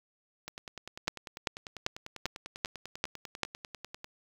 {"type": "two click trains", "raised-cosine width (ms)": 0.2, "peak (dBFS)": [-11, -24], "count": [7, 37], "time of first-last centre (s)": [[1.08, 3.433], [0.48, 4.044]], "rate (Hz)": [2.55, 10.1], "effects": ["7-bit"]}